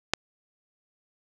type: click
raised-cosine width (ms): 0.2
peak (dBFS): -4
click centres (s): 0.136
effects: none